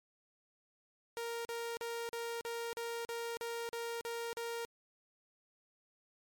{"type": "tone bursts", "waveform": "sawtooth", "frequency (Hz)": 466.2, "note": "A#4", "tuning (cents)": 0, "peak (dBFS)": -34, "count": 11, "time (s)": [1.17, 4.65], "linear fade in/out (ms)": 0, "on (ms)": 280, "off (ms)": 40, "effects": ["MP3 96 kbps"]}